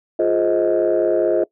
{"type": "chord", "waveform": "sine", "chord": "F minor seventh", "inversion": "none", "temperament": "just", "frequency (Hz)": [349.2, 419.1, 523.8, 628.6], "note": ["F4", "Ab4", "C5", "Eb5"], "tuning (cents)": [0, 16, 2, 18], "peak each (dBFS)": [-18, -20, -21, -18], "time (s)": [0.19, 1.44], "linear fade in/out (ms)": 5, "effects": ["noise-tail reverb RT60 0.1 s tail -21 dB re dry", "tanh soft clip ceiling -8 dBFS"]}